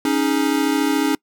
square chord, C# suspended second, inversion none, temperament equal, 277.2 / 311.1 / 415.3 Hz, C#4 / D#4 / G#4, 0 / 0 / 0 cents, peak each -20 / -21 / -26 dBFS, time 0.05-1.15 s, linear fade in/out 2 ms, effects noise-tail reverb RT60 0.1 s tail -26 dB re dry

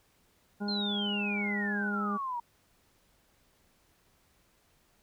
harmonic tone, 204.7 Hz, G#3, 25 cents flat, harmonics 1 / 2 / 3 / 4 / 5 / 7, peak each -32 / -41 / -48 / -43 / -53 / -45 dBFS, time 0.6-2.18 s, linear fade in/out 20 ms
sine exponential sweep, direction down, 4266 to 932.3 Hz, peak -32 dBFS, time 0.68-2.4 s, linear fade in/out 5 ms
effects pink hiss -68 dBFS RMS until 5.02 s

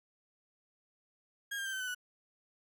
35% pulse tone with pitch steps, 1631 / 1599.3 / 1568.2 / 1537.7 / 1507.8 / 1478.5 Hz, G#6 / G6 / G6 / G6 / F#6 / F#6, -32 / +34 / 0 / -34 / +32 / -2 cents, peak -34 dBFS, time 1.51-1.948 s, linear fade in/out 10 ms, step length 73 ms, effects none

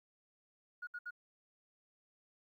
sine tone bursts, 1445 Hz, F#6, 41 cents flat, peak -40 dBFS, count 3, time 0.82-1.108 s, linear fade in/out 10 ms, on 52 ms, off 66 ms, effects tanh soft clip ceiling -36 dBFS + 13-bit

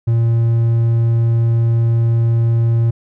triangle tone, 115.7 Hz, A#2, 13 cents flat, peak -9 dBFS, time 0.07-2.91 s, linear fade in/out 10 ms, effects none

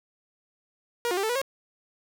sawtooth tone with pitch steps, 476.2 / 357.5 / 393.3 / 439.6 / 486.8 / 542 Hz, A#4 / F4 / G4 / A4 / B4 / C#5, +37 / +41 / +6 / -2 / -25 / -39 cents, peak -21 dBFS, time 1.05-1.416 s, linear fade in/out 0 ms, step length 61 ms, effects none

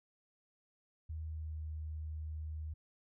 sine tone with pitch glide, 79 to 77.69 Hz, D#2 to D#2, +27 to -2 cents, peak -39 dBFS, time 1.09-2.74 s, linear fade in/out 10 ms, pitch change -29 cents, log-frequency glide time 1.24-1.61 s, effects none

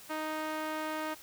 sawtooth tone with band-pass filter, 311.1 Hz, D#4, in tune, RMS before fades -36 dBFS, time 0.09-1.15 s, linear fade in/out 20 ms, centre 1200 Hz, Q 0.77, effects white hiss -52 dBFS RMS until 1.22 s

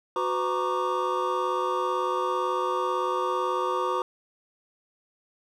triangle tone cluster, 367.3 / 504 / 933 / 1117 / 1195 Hz, F#4 / B4 / A#5 / C#6 / D6, -13 / +35 / +1 / +13 / +30 cents, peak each -29 dBFS, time 0.16-4.02 s, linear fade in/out 2 ms, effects none

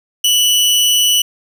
sawtooth tone with amplitude modulation, 2960 Hz, F#7, in tune, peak -5 dBFS, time 0.24-1.22 s, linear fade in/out 5 ms, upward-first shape sine, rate 202 Hz, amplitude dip 40%, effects none

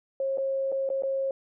sine tone with dropouts, 540 Hz, C#5, 45 cents flat, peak -25 dBFS, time 0.2-1.31 s, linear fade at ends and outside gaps 2 ms, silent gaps 0.374-0.382 / 0.719-0.724 / 0.891-0.901 / 1.023-1.034 s, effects none

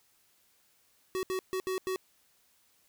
square tone bursts at uneven times, 374.9 Hz, F#4, 23 cents sharp, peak -31 dBFS, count 5, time 1.15-1.23 / 1.3-1.39 / 1.53-1.6 / 1.67-1.78 / 1.87-1.96 s, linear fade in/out 0 ms, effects white hiss -68 dBFS RMS until 2.88 s

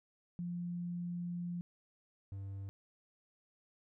sine / triangle tone pair in turn, 174.61 / 98 Hz, F3 / G2, 0 / 0 cents, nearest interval minor seventh, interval 1000 cents, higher first, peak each -37 / -39 dBFS, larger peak first, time 0.39-1.61 / 2.32-2.69 s, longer first, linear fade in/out 0 ms, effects none

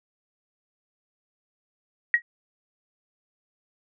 sine tone with exponential decay, 1901 Hz, A#6, 33 cents sharp, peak -11 dBFS, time 2.14-2.22 s, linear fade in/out 1 ms, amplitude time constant 16 ms, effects none

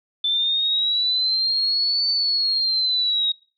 sine linear two-way sweep, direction up then down, 3520 to 4530 to 3774 Hz, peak -18 dBFS, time 0.24-3.32 s, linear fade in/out 5 ms, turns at 2.09 s, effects noise-tail reverb RT60 0.4 s tail -24 dB re dry

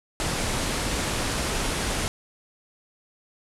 pink low-pass noise, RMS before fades -27 dBFS, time 0.2-2.08 s, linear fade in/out 0 ms, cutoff 11000 Hz, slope 48 dB/octave, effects none

